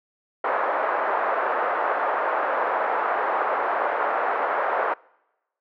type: band-pass noise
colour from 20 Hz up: pink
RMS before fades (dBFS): -24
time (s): 0.44-4.94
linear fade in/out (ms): 5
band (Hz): 530 to 1500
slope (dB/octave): 24
effects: noise-tail reverb RT60 1.0 s tail -26 dB re dry